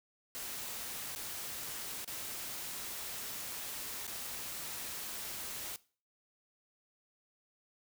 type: noise with dropouts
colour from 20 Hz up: white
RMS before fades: -42 dBFS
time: 0.35-5.76 s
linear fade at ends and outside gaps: 0 ms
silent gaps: 1.15-1.16 / 2.045-2.077 / 4.068-4.077 s
effects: noise-tail reverb RT60 0.4 s tail -20 dB re dry